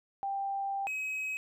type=tone pair in turn; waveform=sine / triangle; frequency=789 / 2544 Hz; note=G5 / D#7; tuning=+11 / +38 cents; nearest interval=octave + minor sixth; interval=2027 cents; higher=second; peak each=-31 / -31 dBFS; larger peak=neither; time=0.23-0.87 / 0.87-1.37 s; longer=first; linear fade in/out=0 ms; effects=none